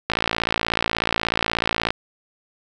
click train, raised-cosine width 0.3 ms, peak -3 dBFS, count 103, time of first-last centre 0.1-1.905 s, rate 56.5 Hz, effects none

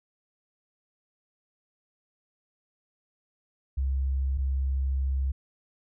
sine tone pair in turn, 67 / 67 Hz, C2 / C2, +42 / +42 cents, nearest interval unison, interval 0 cents, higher neither, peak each -24 dBFS, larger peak neither, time 3.77-4.38 / 4.38-5.32 s, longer second, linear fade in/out 10 ms, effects none

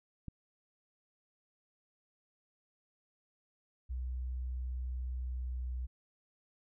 click, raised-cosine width 5 ms, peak -30 dBFS, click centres 0.283 s
sine tone with pitch glide, 62.8 to 62.4 Hz, B1 to B1, +30 to +19 cents, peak -35 dBFS, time 3.89-5.87 s, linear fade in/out 20 ms, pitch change -11 cents, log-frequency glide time 5.14-5.57 s
effects none

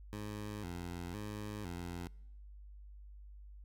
15% pulse tone with vibrato, 95.7 Hz, G2, 41 cents flat, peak -35 dBFS, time 0.13-2.07 s, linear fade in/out 0 ms, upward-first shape square, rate 0.99 Hz, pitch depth 160 cents each way, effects noise-tail reverb RT60 0.9 s tail -25 dB re dry + added 50 Hz sine -50 dBFS peak until 3.64 s

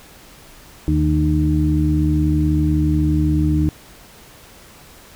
harmonic tone with a mistuned harmonic, 76.3 Hz, D#2, 33 cents flat, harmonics 1 / 2 / 3 / 4, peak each -18 / -19 / -29 / -18 dBFS, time 0.88-3.69 s, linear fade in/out 0 ms, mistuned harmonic 3, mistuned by -33 cents, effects pink hiss -44 dBFS RMS until 5.15 s

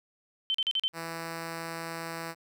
sine tone bursts, 3088 Hz, G7, 27 cents flat, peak -25 dBFS, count 5, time 0.5-0.88 s, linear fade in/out 0 ms, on 44 ms, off 40 ms
5% pulse tone, 165.3 Hz, E3, 5 cents sharp, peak -24 dBFS, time 0.93-2.35 s, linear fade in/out 50 ms
effects none

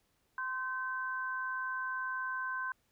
sine tone pair together, 1038 / 1539.6 Hz, C6 / G6, -14 / -32 cents, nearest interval perfect fifth, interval 682 cents, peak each -38 / -36 dBFS, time 0.38-2.72 s, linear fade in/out 2 ms, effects pink hiss -75 dBFS RMS until 2.91 s

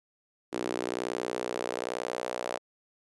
sawtooth tone with high-pass filter sweep, 61.1 Hz, B1, 18 cents flat, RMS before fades -34 dBFS, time 0.52-2.59 s, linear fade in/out 20 ms, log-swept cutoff 340 to 570 Hz, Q 2.3, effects resampled to 24000 Hz

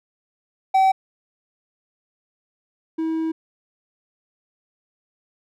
triangle tone pair in turn, 766 / 322.1 Hz, G5 / E4, -40 / -40 cents, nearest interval octave + minor third, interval 1500 cents, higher first, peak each -11 / -19 dBFS, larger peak first, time 0.74-0.92 / 2.98-3.32 s, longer second, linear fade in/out 10 ms, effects none

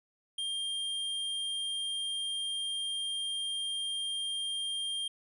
square tone, 3200 Hz, G7, 35 cents sharp, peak -33 dBFS, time 0.38-5.08 s, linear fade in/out 5 ms, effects resampled to 24000 Hz

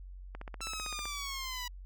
click train, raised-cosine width 0.5 ms, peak -28 dBFS, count 12, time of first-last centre 0.35-1.055 s, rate 15.6 Hz
10% pulse linear sweep, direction down, 1336 to 971 Hz, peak -29 dBFS, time 0.61-1.68 s, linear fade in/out 5 ms
effects added 46 Hz sine -44 dBFS peak until 1.85 s

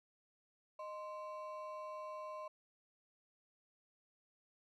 triangle ring-modulated tone, 830.6 Hz, G#5, in tune, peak -39 dBFS, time 0.79-2.48 s, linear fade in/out 5 ms, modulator 213 Hz, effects none

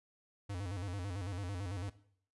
square tone with vibrato, 94.6 Hz, F#2, 39 cents sharp, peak -39 dBFS, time 0.49-1.9 s, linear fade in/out 10 ms, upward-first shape square, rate 9 Hz, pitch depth 110 cents each way, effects noise-tail reverb RT60 0.6 s tail -17 dB re dry + resampled to 24000 Hz

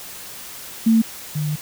sine tone pair in turn, 224.3 / 151.09 Hz, A3 / D3, +34 / +49 cents, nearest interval perfect fifth, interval 685 cents, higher first, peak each -11 / -20 dBFS, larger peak first, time 0.86-1.02 / 1.35-1.56 s, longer second, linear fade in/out 10 ms, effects white hiss -36 dBFS RMS until 1.61 s

